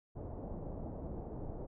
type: low-pass noise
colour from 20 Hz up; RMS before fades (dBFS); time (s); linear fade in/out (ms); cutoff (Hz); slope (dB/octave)
pink; -43; 0.15-1.67; 20; 720; 24
effects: none